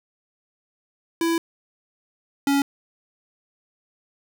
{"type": "tone pair in turn", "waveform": "square", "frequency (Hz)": [332.6, 279.7], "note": ["E4", "C#4"], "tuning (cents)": [16, 16], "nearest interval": "minor third", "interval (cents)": 300, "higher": "first", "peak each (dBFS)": [-20, -18], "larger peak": "second", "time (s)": [[1.21, 1.38], [2.47, 2.62]], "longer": "first", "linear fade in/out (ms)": 2, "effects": []}